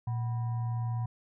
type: tone with frequency modulation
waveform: sine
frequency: 116.9 Hz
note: A#2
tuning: 5 cents sharp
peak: -29 dBFS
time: 0.07-1.06 s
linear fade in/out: 5 ms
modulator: 864 Hz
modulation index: 0.28
effects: none